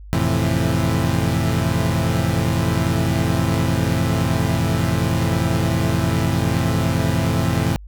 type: chord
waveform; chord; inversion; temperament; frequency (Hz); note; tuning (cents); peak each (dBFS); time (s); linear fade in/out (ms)
30% pulse; F major seventh; none; equal; 87.31 / 110 / 130.81 / 164.81; F2 / A2 / C3 / E3; 0 / 0 / 0 / 0; -20; 0.13-7.76; 0
effects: added 50 Hz sine -35 dBFS peak until 7.87 s